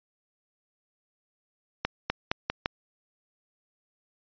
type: accelerating click train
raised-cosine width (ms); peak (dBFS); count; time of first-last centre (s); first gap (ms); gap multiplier
0.3; -9; 5; 1.85-2.659; 250; 0.86
effects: resampled to 11025 Hz